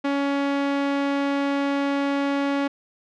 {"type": "tone", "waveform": "sawtooth", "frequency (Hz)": 280.3, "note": "C#4", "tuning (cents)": 19, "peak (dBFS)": -17, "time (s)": [0.04, 2.68], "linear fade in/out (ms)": 10, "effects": ["low-pass 3000 Hz 12 dB/octave"]}